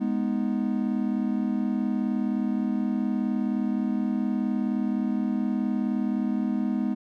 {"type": "chord", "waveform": "triangle", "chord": "G# minor", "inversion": "none", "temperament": "equal", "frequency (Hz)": [207.7, 246.9, 311.1], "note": ["G#3", "B3", "D#4"], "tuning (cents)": [0, 0, 0], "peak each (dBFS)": [-25, -25, -30], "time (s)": [0, 6.95], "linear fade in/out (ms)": 20, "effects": []}